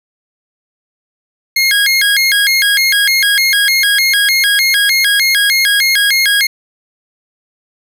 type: tone with vibrato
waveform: 25% pulse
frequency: 1877 Hz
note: A#6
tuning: 11 cents sharp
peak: -5 dBFS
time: 1.56-6.47 s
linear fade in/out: 5 ms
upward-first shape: square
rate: 3.3 Hz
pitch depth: 230 cents each way
effects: none